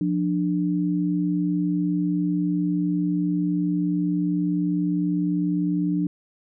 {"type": "tone pair together", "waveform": "sine", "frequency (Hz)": [176.1, 296.2], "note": ["F3", "D4"], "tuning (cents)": [15, 15], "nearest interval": "major sixth", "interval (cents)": 900, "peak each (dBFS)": -23, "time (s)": [0.01, 6.07], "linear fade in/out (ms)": 2, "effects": []}